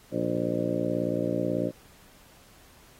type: harmonic tone with a mistuned harmonic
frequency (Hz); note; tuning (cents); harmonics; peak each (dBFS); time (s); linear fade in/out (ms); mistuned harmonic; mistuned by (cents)
58.27; A#1; 0; 2 / 3 / 4 / 5 / 6 / 7 / 8 / 9 / 10; -36 / -33 / -35 / -31 / -33 / -41 / -37 / -32 / -34; 0.11-1.72; 50; 10; +56
effects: pink hiss -56 dBFS RMS until 2.99 s + AAC 48 kbps